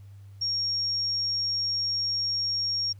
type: tone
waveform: sine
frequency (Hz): 5560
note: F8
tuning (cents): -9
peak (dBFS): -25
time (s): 0.41-2.93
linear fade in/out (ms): 10
effects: added 99 Hz sine -44 dBFS peak until 2.99 s + pink hiss -66 dBFS RMS until 2.99 s